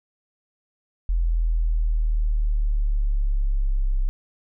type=exponential sweep; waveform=sine; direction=down; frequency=42.31 to 32.7 Hz; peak=-18 dBFS; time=1.09-4.09 s; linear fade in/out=0 ms; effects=none